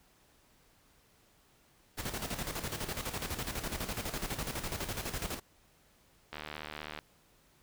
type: noise with tremolo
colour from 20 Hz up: pink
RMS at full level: -36 dBFS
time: 1.97-5.4 s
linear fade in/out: 20 ms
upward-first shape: square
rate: 12 Hz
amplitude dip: 60%
type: click train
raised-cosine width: 0.3 ms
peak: -24 dBFS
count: 51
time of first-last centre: 6.33-6.989 s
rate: 75.9 Hz
effects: pink hiss -66 dBFS RMS until 7.62 s

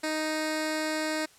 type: tone with notch filter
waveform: 10% pulse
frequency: 311.1 Hz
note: D#4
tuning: in tune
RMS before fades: -30 dBFS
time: 0.03-1.26 s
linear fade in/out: 10 ms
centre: 1100 Hz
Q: 1.8
effects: white hiss -57 dBFS RMS until 1.38 s + low-pass 10000 Hz 12 dB/octave

